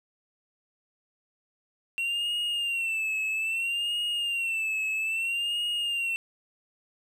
triangle tone with vibrato, 2724 Hz, F7, 44 cents flat, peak -25 dBFS, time 1.98-6.16 s, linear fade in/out 0 ms, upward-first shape sine, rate 0.61 Hz, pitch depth 89 cents each way, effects none

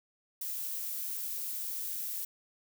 violet noise, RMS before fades -37 dBFS, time 0.41-2.25 s, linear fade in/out 5 ms, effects none

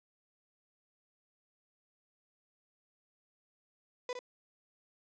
35% pulse tone with echo, 497.7 Hz, B4, 13 cents sharp, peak -33 dBFS, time 4.09-4.13 s, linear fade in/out 2 ms, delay 61 ms, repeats 1, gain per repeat -6 dB, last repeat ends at 4.191 s, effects resampled to 16000 Hz

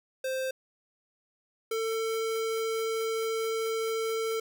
square tone pair in turn, 523.3 / 447.7 Hz, C5 / A4, 0 / +30 cents, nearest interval minor third, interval 270 cents, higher first, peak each -30 / -29 dBFS, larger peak second, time 0.24-0.51 / 1.71-4.4 s, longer second, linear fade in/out 5 ms, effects none

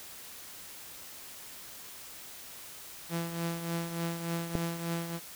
sawtooth tone with tremolo, 168.3 Hz, E3, 36 cents sharp, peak -26 dBFS, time 3.09-5.2 s, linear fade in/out 50 ms, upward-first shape triangle, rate 3.4 Hz, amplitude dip 65%
click, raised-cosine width 2 ms, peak -16 dBFS, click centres 4.553 s
effects white hiss -47 dBFS RMS until 5.35 s

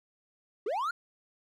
triangle linear sweep, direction up, 363.5 to 1450 Hz, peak -27 dBFS, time 0.66-0.91 s, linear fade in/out 5 ms, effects none

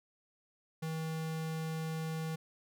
square tone, 160 Hz, D#3, 49 cents sharp, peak -36 dBFS, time 0.82-2.36 s, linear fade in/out 10 ms, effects none

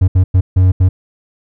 triangle tone bursts at uneven times, 92.5 Hz, F#2, in tune, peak -4 dBFS, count 5, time 0.01-0.08 / 0.15-0.24 / 0.34-0.41 / 0.56-0.72 / 0.8-0.89 s, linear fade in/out 10 ms, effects none

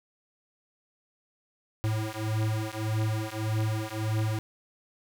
square beating tone pair, 108.2 / 109.9 Hz, A2 / A2, -29 / -2 cents, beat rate 1.7 Hz, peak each -31 dBFS, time 1.84-4.39 s, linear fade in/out 0 ms, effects none

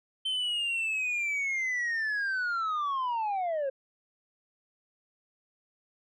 sine linear sweep, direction down, 3100 to 523.3 Hz, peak -25 dBFS, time 0.25-3.7 s, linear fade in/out 10 ms, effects tanh soft clip ceiling -27 dBFS

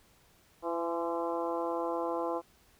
harmonic tone with a mistuned harmonic, 168.3 Hz, E3, 36 cents sharp, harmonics 2 / 3 / 4 / 5 / 6 / 7 / 8, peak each -36 / -35 / -38 / -39 / -38 / -47 / -49 dBFS, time 0.62-2.42 s, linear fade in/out 50 ms, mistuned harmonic 6, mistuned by +39 cents, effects pink hiss -64 dBFS RMS until 2.79 s

